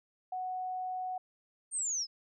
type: tone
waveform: sine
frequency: 740 Hz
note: F#5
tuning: in tune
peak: -34 dBFS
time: 0.32-1.18 s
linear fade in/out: 5 ms
type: linear sweep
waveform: sine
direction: down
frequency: 8870 to 5000 Hz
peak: -31 dBFS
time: 1.71-2.07 s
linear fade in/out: 50 ms
effects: none